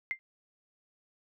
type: tone with exponential decay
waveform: sine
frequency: 2093 Hz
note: C7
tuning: in tune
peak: -25 dBFS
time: 0.11-0.19 s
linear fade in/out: 0 ms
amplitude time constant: 16 ms
effects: none